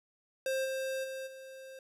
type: tone with level steps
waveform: square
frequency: 529 Hz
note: C5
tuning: 19 cents sharp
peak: -31 / -34 / -39 / -47 dBFS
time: 0.46-1.79 s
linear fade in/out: 2 ms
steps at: 0.64 / 1.03 / 1.26 s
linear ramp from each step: 20 ms
effects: resampled to 32000 Hz + 12-bit